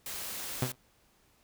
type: noise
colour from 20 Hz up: white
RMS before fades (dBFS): -39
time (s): 0.06-0.72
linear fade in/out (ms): 2
type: tone with exponential decay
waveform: sawtooth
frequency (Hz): 127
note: B2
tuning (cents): +49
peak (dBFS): -22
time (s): 0.62-0.76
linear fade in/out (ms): 5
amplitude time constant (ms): 30
effects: pink hiss -67 dBFS RMS until 1.43 s